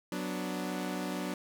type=chord; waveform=sawtooth; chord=B minor; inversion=second; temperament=equal; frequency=185 / 246.9 / 293.7 Hz; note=F#3 / B3 / D4; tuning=0 / 0 / 0 cents; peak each=-33 / -36 / -34 dBFS; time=0.12-1.34 s; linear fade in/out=2 ms; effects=none